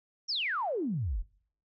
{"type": "exponential sweep", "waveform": "sine", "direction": "down", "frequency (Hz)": [5820, 37.12], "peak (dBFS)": -29, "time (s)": [0.28, 1.23], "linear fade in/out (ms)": 20, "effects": ["noise-tail reverb RT60 0.6 s tail -24 dB re dry"]}